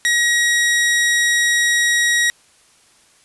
sawtooth tone, 1900 Hz, A#6, 33 cents sharp, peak -10 dBFS, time 0.05-2.3 s, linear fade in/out 0 ms, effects white hiss -53 dBFS RMS until 3.24 s + resampled to 24000 Hz

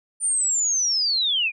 sine linear sweep, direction down, 9160 to 2349 Hz, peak -19 dBFS, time 0.2-1.52 s, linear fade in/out 50 ms, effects none

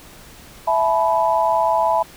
sine chord, E suspended fourth, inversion none, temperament equal with one note detuned, 659.3 / 861.9 / 987.8 Hz, E5 / A5 / B5, 0 / -36 / 0 cents, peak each -19 dBFS, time 0.67-2.03 s, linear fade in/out 10 ms, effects pink hiss -43 dBFS RMS until 2.16 s

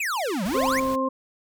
square exponential two-way sweep, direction down then up, 2689 to 171.3 to 2416 Hz, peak -25 dBFS, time 0-0.8 s, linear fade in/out 5 ms, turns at 0.44 s
pink noise, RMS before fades -38 dBFS, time 0.45-0.96 s, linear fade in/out 10 ms
harmonic tone, 263.9 Hz, C4, 15 cents sharp, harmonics 1 / 2 / 4, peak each -26 / -26 / -26 dBFS, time 0.54-1.09 s, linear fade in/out 10 ms
effects none

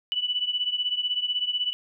sine beating tone pair, 2963 / 2979 Hz, F#7 / F#7, +2 / +11 cents, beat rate 16 Hz, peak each -26 / -29 dBFS, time 0.12-1.73 s, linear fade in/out 0 ms, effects none

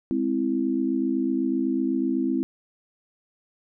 sine chord, Ab augmented, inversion none, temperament equal, 207.7 / 261.6 / 329.6 Hz, Ab3 / C4 / E4, 0 / 0 / 0 cents, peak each -30 / -24 / -26 dBFS, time 0.11-2.43 s, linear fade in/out 0 ms, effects none

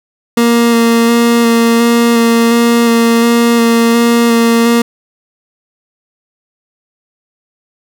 30% pulse tone with vibrato, 233.1 Hz, A#3, in tune, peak -4 dBFS, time 0.37-4.82 s, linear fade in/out 5 ms, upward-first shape square, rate 1.4 Hz, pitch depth 12 cents each way, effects none

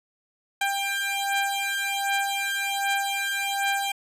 15% pulse beating tone pair, 793 / 794.3 Hz, G5 / G5, +20 / +23 cents, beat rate 1.3 Hz, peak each -21 dBFS, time 0.61-3.92 s, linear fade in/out 5 ms, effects resampled to 32000 Hz

